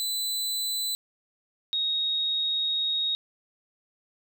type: tone pair in turn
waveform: sawtooth / sine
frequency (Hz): 4000 / 3756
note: B7 / A#7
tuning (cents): +21 / +12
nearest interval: minor second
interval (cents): 109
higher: first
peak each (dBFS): -24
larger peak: neither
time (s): 0-0.95 / 1.73-3.15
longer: second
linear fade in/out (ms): 0
effects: none